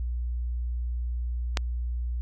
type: click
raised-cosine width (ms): 0.2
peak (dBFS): -8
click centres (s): 1.572
effects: added 60 Hz sine -27 dBFS peak until 2.21 s